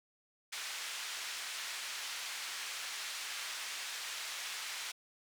pink band-pass noise, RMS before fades -42 dBFS, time 0.52-4.92 s, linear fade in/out 10 ms, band 1700 to 7800 Hz, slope 12 dB/octave, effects none

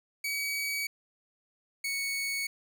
sawtooth tone pair in turn, 2268 / 2221 Hz, C#7 / C#7, +39 / +3 cents, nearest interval unison, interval 36 cents, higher first, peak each -27 dBFS, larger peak neither, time 0.24-0.87 / 1.84-2.47 s, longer neither, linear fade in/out 5 ms, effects none

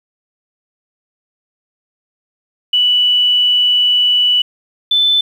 sine tone pair in turn, 2960 / 3519 Hz, F#7 / A7, 0 / 0 cents, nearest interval minor third, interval 300 cents, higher second, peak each -9 dBFS, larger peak neither, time 2.73-4.42 / 4.91-5.21 s, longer first, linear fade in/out 5 ms, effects 7-bit

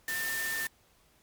sine tone in noise, 1796 Hz, A6, 35 cents sharp, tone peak -32 dBFS, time 0.08-0.67 s, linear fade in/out 2 ms, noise white, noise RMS -37 dBFS, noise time 0.08-0.67 s, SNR +2 dB, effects pink hiss -65 dBFS RMS until 1.22 s + MP3 96 kbps

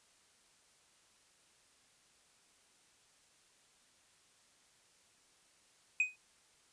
triangle tone with exponential decay, 2503 Hz, D#7, 10 cents sharp, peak -23 dBFS, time 6-6.16 s, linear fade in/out 2 ms, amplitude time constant 34 ms, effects white hiss -68 dBFS RMS until 6.72 s + resampled to 22050 Hz

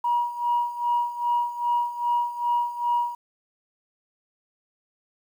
sine tone with tremolo, 958 Hz, A#5, 47 cents sharp, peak -18 dBFS, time 0.04-3.15 s, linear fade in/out 5 ms, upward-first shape sine, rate 2.5 Hz, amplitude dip 80%, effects tanh soft clip ceiling -15 dBFS + 9-bit

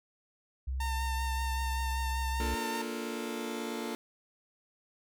sine tone with pitch glide, 65.4 to 64.87 Hz, C2 to C2, 0 to -14 cents, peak -31 dBFS, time 0.67-2.55 s, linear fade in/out 10 ms, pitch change -14 cents, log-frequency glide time 0.91-1.2 s
sawtooth tone with vibrato, 905 Hz, A5, 48 cents sharp, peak -31 dBFS, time 0.8-2.82 s, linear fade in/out 5 ms, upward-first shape triangle, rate 5.2 Hz, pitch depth 24 cents each way
sawtooth chord, Bb major seventh, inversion none, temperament just, 233.1 / 291.4 / 349.6 / 437 Hz, Bb3 / D4 / F4 / A4, 0 / -13 / +2 / -12 cents, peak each -34 / -38 / -37 / -37 dBFS, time 2.4-3.95 s, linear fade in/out 0 ms
effects none

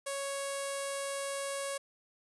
sawtooth tone with low-pass filter, 554.4 Hz, C#5, in tune, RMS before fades -37 dBFS, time 0.06-1.78 s, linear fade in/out 10 ms, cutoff 9200 Hz, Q 3.9, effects none

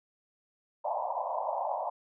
white band-pass noise, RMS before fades -33 dBFS, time 0.84-1.9 s, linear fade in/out 10 ms, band 560 to 1000 Hz, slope 96 dB/octave, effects none

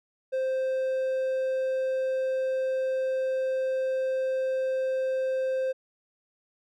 triangle tone, 523.3 Hz, C5, in tune, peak -23 dBFS, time 0.32-5.73 s, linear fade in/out 20 ms, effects none

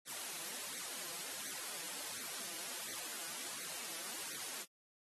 white noise with flanger, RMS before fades -44 dBFS, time 0.05-4.66 s, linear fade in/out 50 ms, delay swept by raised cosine 0.48 to 6.08 ms, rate 1.4 Hz, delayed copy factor +0.95, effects high-pass 200 Hz 12 dB/octave + AAC 32 kbps

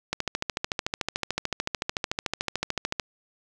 click train, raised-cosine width 0.2 ms, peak -9 dBFS, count 40, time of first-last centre 0.13-2.998 s, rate 13.6 Hz, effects none

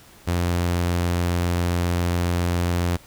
sawtooth tone, 87.31 Hz, F2, in tune, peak -16 dBFS, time 0.27-2.97 s, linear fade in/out 10 ms, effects pink hiss -49 dBFS RMS until 3.06 s

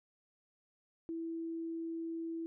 sine tone, 329.6 Hz, E4, in tune, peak -37 dBFS, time 1.09-2.46 s, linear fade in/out 0 ms, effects none

